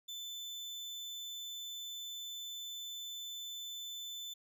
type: tone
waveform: 35% pulse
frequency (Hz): 3520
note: A7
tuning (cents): 0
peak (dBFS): -40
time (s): 0.08-4.34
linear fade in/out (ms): 10
effects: none